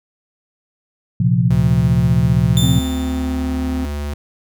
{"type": "chord", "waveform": "sine", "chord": "Bb suspended second", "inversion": "none", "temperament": "equal with one note detuned", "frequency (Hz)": [116.54, 131.8, 174.61], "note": ["Bb2", "C3", "F3"], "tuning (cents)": [0, 13, 0], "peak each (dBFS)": -16, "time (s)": [1.2, 2.79], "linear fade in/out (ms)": 5}
{"type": "tone", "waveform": "square", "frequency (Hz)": 72.9, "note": "D2", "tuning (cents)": -12, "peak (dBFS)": -22, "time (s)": [1.5, 4.14], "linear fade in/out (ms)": 5}
{"type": "tone with exponential decay", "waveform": "sawtooth", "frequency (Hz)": 3559, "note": "A7", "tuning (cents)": 19, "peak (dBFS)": -15, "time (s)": [2.57, 3.54], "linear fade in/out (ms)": 0, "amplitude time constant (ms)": 210}
{"type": "tone with pitch glide", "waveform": "triangle", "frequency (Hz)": [260, 257.6], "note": ["C4", "C4"], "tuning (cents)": [-11, -27], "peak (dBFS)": -18, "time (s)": [2.63, 3.85], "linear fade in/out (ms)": 0, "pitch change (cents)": -16, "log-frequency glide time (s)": [2.75, 2.95]}
{"effects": []}